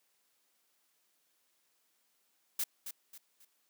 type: noise with echo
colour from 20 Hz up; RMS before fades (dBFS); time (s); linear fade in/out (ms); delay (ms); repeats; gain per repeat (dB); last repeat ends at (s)
blue; -33; 2.59-2.64; 5; 270; 3; -9; 3.45
effects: white hiss -75 dBFS RMS until 3.69 s + high-pass 200 Hz 12 dB/octave